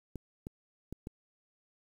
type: clicks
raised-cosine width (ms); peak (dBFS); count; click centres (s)
3; -27; 4; 0.157 / 0.469 / 0.926 / 1.071
effects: 9-bit